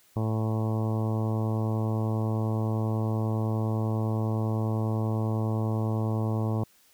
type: harmonic tone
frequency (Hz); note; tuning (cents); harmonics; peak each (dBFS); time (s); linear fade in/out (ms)
110; A2; 0; 1 / 2 / 3 / 4 / 5 / 6 / 7 / 8 / 9 / 10; -26 / -32 / -36 / -38 / -40 / -42 / -43 / -44 / -45 / -46; 0.16-6.64; 5
effects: white hiss -61 dBFS RMS until 6.93 s